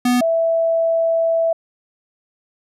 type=tone pair in turn; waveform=square / sine; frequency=246.6 / 659.7 Hz; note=B3 / E5; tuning=-2 / +1 cents; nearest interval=octave + perfect fourth; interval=1703 cents; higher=second; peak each=-14 dBFS; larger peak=neither; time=0.05-0.21 / 0.21-1.53 s; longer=second; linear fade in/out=5 ms; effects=resampled to 32000 Hz